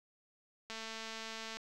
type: click train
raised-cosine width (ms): 0.2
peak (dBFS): -27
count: 195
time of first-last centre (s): 0.7-1.57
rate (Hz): 223
effects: none